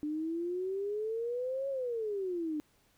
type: exponential two-way sweep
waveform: sine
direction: up then down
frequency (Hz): 295.7 to 554.4 to 295.7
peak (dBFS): -32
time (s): 0.03-2.6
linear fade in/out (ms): 0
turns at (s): 1.69
effects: pink hiss -69 dBFS RMS until 2.97 s